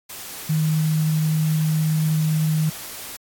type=tone in noise; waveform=sine; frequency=156.3 Hz; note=D#3; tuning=8 cents sharp; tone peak=-17 dBFS; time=0.49-2.7 s; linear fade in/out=10 ms; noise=white; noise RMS=-35 dBFS; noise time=0.09-3.17 s; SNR=+15 dB; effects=AAC 64 kbps